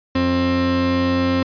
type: tone pair together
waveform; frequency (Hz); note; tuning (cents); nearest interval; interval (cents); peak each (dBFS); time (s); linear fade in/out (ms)
35% pulse; 88.2 / 264.3; F2 / C4; +18 / +18; octave + perfect fifth; 1900; -22 / -15; 0.15-1.43; 5
effects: resampled to 11025 Hz